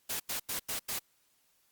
white noise bursts, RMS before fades -35 dBFS, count 5, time 0.09-0.992 s, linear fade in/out 10 ms, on 110 ms, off 88 ms, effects white hiss -71 dBFS RMS until 1.71 s + Opus 48 kbps

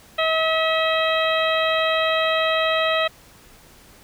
harmonic tone with a mistuned harmonic, 641 Hz, E5, 49 cents flat, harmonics 1 / 2 / 3 / 4 / 5 / 6, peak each -21 / -24 / -26 / -27 / -28 / -29 dBFS, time 0.18-3.08 s, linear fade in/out 10 ms, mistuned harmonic 3, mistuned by +17 cents, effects pink hiss -49 dBFS RMS until 4.03 s

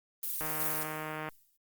violet noise with tremolo, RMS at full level -34 dBFS, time 0.23-0.83 s, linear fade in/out 2 ms, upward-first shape triangle, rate 19 Hz, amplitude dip 25%
click train, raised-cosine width 0.5 ms, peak -23 dBFS, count 137, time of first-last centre 0.41-1.287 s, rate 155 Hz
violet noise with exponential decay, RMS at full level -32 dBFS, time 0.6-1.57 s, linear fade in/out 5 ms, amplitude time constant 210 ms
effects Opus 32 kbps

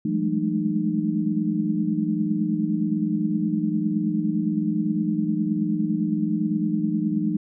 sine tone cluster, 167.8 / 189 / 207.1 / 216.8 / 305.1 Hz, E3 / F#3 / G#3 / A3 / D#4, +31 / +37 / -5 / -25 / -34 cents, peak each -28 / -29 / -28 / -26 / -26 dBFS, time 0.05-7.37 s, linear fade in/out 5 ms, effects none

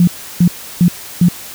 sine tone bursts, 175.3 Hz, F3, 7 cents sharp, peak -5 dBFS, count 4, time 0-1.286 s, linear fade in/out 2 ms, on 74 ms, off 330 ms, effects white hiss -31 dBFS RMS until 1.54 s

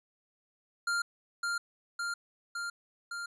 square tone with echo, 1396.9 Hz, F6, in tune, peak -29 dBFS, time 0.87-1.02 s, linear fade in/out 5 ms, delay 560 ms, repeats 4, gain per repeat -2 dB, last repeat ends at 3.26 s, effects resampled to 22050 Hz

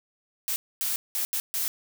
blue noise bursts at uneven times, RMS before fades -28 dBFS, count 5, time 0.48-0.56 / 0.81-0.96 / 1.15-1.25 / 1.33-1.4 / 1.54-1.68 s, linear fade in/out 0 ms, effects none

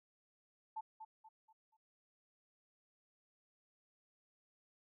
sine tone with echo, 880 Hz, A5, in tune, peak -40 dBFS, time 0.76-0.81 s, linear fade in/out 10 ms, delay 240 ms, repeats 4, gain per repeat -8 dB, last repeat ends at 1.77 s, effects none

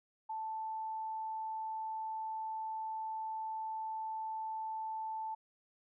sine tone, 880 Hz, A5, in tune, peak -37 dBFS, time 0.29-5.35 s, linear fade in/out 10 ms, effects none

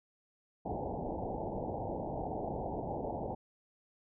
white low-pass noise, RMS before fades -38 dBFS, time 0.65-3.35 s, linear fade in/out 10 ms, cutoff 880 Hz, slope 96 dB/octave, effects none

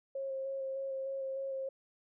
sine tone with vibrato, 538 Hz, C5, 48 cents sharp, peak -35 dBFS, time 0.15-1.69 s, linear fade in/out 5 ms, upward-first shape square, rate 3.3 Hz, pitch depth 13 cents each way, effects none

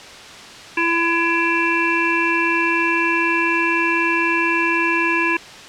harmonic tone, 336 Hz, E4, 33 cents sharp, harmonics 1 / 3 / 5 / 7 / 8, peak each -22 / -22 / -22 / -22 / -22 dBFS, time 0.77-5.37 s, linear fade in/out 5 ms, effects white hiss -37 dBFS RMS until 5.68 s + low-pass 5000 Hz 12 dB/octave

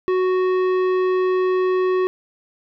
sine tone with tanh clipping, 370 Hz, F#4, in tune, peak -18 dBFS, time 0.08-2.07 s, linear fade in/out 0 ms, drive 13 dB, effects none

